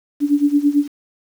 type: tone with tremolo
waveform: sine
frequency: 289.1 Hz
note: D4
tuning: 27 cents flat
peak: -9 dBFS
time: 0.2-0.88 s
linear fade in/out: 50 ms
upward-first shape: sine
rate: 9 Hz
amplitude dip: 85%
effects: 7-bit